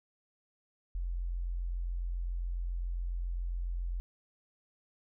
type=tone; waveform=sine; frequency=43.65 Hz; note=F1; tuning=in tune; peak=-32 dBFS; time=0.95-4 s; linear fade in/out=0 ms; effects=none